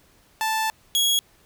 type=tone pair in turn; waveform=sawtooth; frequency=880 / 3322 Hz; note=A5 / G#7; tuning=0 / 0 cents; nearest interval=octave + major seventh; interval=2300 cents; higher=second; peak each=-18 / -15 dBFS; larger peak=second; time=0.41-0.7 / 0.95-1.19 s; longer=first; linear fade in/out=0 ms; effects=pink hiss -58 dBFS RMS until 1.45 s